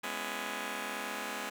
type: chord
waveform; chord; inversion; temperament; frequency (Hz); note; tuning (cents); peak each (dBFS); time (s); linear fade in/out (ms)
5% pulse; C# minor seventh; second; just; 207.9 / 249.5 / 277.2 / 332.6; G#3 / B3 / C#4 / E4; +2 / +18 / 0 / +16; -30 / -30 / -32 / -34; 0.03-1.5; 10
effects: none